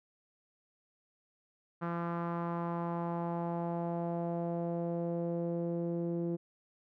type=tone with low-pass filter sweep; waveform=sawtooth; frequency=170.5 Hz; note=F3; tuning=41 cents flat; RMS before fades=-35 dBFS; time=1.81-6.37 s; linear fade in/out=20 ms; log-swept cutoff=1300 to 400 Hz; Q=2.7; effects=none